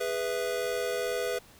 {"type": "chord", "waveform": "square", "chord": "E major", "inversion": "first", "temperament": "just", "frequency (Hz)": [412, 494.4, 659.3], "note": ["G#4", "B4", "E5"], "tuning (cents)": [-14, 2, 0], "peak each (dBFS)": [-35, -32, -36], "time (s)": [0, 1.39], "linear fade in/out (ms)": 10, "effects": ["pink hiss -55 dBFS RMS until 1.59 s"]}